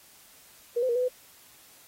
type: tone with pitch steps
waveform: sine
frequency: 476.8 / 513 / 472.2 / 498.8 / 503 Hz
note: A#4 / C5 / A#4 / B4 / B4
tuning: +39 / -34 / +22 / +17 / +32 cents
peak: -23 dBFS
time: 0.76-1.085 s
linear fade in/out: 10 ms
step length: 65 ms
effects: white hiss -55 dBFS RMS until 1.87 s + AAC 48 kbps